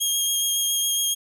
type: tone with vibrato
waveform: 15% pulse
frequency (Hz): 3250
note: G#7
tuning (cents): -38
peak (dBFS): -14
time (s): 0-1.15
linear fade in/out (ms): 20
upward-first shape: triangle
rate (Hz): 7.2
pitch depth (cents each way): 15
effects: none